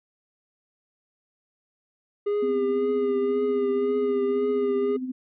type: tone with vibrato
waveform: triangle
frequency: 407.6 Hz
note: G#4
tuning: 32 cents flat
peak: -20 dBFS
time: 2.26-4.97 s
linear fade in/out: 10 ms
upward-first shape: triangle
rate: 1.9 Hz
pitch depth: 34 cents each way
type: tone with tremolo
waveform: sine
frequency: 256.3 Hz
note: C4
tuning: 36 cents flat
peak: -26 dBFS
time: 2.42-5.12 s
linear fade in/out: 10 ms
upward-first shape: sine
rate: 15 Hz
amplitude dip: 50%
effects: resampled to 8000 Hz